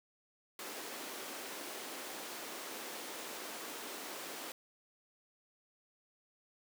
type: high-pass noise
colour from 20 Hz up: pink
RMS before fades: -45 dBFS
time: 0.59-4.52 s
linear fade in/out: 2 ms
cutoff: 270 Hz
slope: 24 dB/octave
effects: none